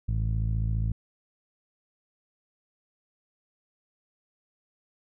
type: tone with low-pass filter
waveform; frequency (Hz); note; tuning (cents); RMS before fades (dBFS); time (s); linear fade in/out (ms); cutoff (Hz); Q
sawtooth; 54.7; A1; -9; -27; 0.08-0.92; 5; 130; 2.5
effects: none